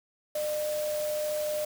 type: tone in noise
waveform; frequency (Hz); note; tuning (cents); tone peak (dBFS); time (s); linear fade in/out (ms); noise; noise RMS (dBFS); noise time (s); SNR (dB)
sine; 604; D5; +48; -28; 0.35-1.65; 5; white; -40; 0.35-1.65; +9
effects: none